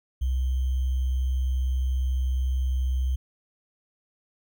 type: tone with sample-and-hold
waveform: sine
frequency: 64.4 Hz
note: C2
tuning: 27 cents flat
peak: -22 dBFS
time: 0.21-3.16 s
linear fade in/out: 10 ms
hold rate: 3150 Hz
effects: none